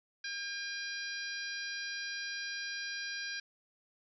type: harmonic tone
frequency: 805 Hz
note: G5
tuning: 46 cents sharp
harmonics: 2 / 3 / 4 / 5 / 6 / 7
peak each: -40 / -46 / -50 / -46 / -44 / -48 dBFS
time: 0.24-3.4 s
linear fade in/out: 5 ms
effects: none